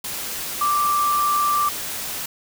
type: tone in noise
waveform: sine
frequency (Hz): 1174.7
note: D6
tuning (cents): 0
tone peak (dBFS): -17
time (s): 0.61-1.69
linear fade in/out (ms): 5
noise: white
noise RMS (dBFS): -29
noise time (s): 0.04-2.26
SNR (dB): +9
effects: none